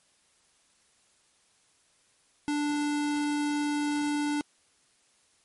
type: tone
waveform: square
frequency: 293.7 Hz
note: D4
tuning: in tune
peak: -27 dBFS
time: 2.48-4.41 s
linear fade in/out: 0 ms
effects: white hiss -66 dBFS RMS until 5.44 s + MP3 48 kbps